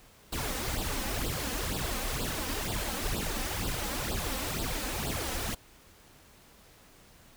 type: noise with flanger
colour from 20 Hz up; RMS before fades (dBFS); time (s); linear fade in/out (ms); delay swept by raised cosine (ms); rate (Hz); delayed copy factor
pink; -33; 0.32-5.55; 10; 0.23 to 3.93; 2.1; +0.8
effects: pink hiss -57 dBFS RMS until 7.36 s